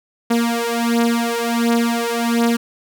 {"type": "beating tone pair", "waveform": "sawtooth", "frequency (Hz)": [233.1, 234.5], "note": ["A#3", "A#3"], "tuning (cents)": [0, 11], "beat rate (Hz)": 1.4, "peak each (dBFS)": -15, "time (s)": [0.3, 2.57], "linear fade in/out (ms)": 10, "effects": []}